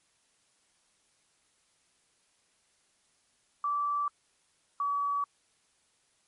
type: tone pair in turn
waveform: sine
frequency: 1161 / 1140.4 Hz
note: D6 / C#6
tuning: -20 / +49 cents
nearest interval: unison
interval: 31 cents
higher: first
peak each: -27 dBFS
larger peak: neither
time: 3.64-4.08 / 4.8-5.24 s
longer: neither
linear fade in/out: 2 ms
effects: white hiss -70 dBFS RMS until 6.27 s + MP3 48 kbps